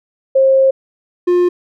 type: tone pair in turn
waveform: sine / triangle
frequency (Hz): 534 / 355.1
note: C5 / F4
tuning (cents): +35 / +29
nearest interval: perfect fifth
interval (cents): 706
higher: first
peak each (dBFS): -7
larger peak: neither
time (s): 0.35-0.71 / 1.27-1.49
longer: first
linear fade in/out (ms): 10
effects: none